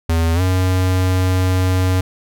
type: tone with pitch glide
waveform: square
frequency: 82.41 to 92.5 Hz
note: E2 to F#2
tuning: 0 to 0 cents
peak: -14 dBFS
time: 0.09-2.01 s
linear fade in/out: 5 ms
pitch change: +200 cents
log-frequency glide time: 0.34-0.41 s
effects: none